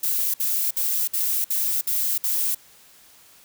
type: noise bursts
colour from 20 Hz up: violet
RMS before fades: -23 dBFS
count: 7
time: 0.03-2.548 s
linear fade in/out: 5 ms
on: 310 ms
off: 58 ms
effects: white hiss -52 dBFS RMS until 3.44 s